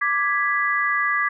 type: chord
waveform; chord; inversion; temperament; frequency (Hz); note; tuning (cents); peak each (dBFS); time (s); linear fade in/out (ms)
sine; G# diminished; second; equal; 1174.7 / 1661.2 / 1975.5; D6 / G#6 / B6; 0 / 0 / 0; -23; 0.01-1.29; 10
effects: none